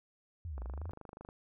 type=exponential two-way sweep; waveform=sine; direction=down then up; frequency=90.4 to 57 to 89.7 Hz; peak=-38 dBFS; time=0.45-0.91 s; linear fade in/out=0 ms; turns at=0.63 s
type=click train; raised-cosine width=1 ms; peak=-34 dBFS; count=19; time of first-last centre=0.58-1.289 s; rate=25.4 Hz
effects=none